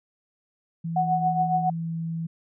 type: tone with pitch glide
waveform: sine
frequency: 165.7 to 164.56 Hz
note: E3 to E3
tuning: +9 to -3 cents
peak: -27 dBFS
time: 0.84-2.27 s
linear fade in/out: 10 ms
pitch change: -12 cents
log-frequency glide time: 1.74-1.95 s
type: tone with tremolo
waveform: sine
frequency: 740 Hz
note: F#5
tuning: in tune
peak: -18 dBFS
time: 0.96-1.7 s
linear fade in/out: 5 ms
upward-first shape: triangle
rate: 7.2 Hz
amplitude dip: 70%
effects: none